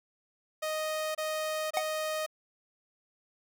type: tone bursts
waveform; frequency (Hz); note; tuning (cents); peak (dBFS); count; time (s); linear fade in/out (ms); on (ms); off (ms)
sawtooth; 622.3; D#5; 0; -27; 3; 0.62-2.264; 10; 530; 27
type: tone with exponential decay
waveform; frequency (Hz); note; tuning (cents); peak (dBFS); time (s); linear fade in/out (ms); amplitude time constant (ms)
square; 740; F#5; 0; -24; 1.77-1.85; 1; 17
effects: none